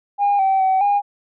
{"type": "tone with pitch steps", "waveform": "sine", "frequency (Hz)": [811, 771, 760, 813], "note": ["G#5", "G5", "F#5", "G#5"], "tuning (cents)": [-41, -29, 46, -37], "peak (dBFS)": -12, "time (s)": [0.18, 1.02], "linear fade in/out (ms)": 50, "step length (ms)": 210, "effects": ["tanh soft clip ceiling -11 dBFS"]}